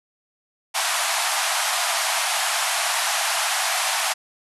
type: band-pass noise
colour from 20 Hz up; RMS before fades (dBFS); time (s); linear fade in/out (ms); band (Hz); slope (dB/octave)
pink; -23; 0.74-4.14; 20; 640 to 12000; 96
effects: none